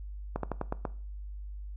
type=slowing click train; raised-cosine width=1 ms; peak=-17 dBFS; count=6; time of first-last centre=0.36-0.852 s; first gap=73 ms; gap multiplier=1.15; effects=noise-tail reverb RT60 0.4 s tail -18 dB re dry + added 50 Hz sine -38 dBFS peak until 1.76 s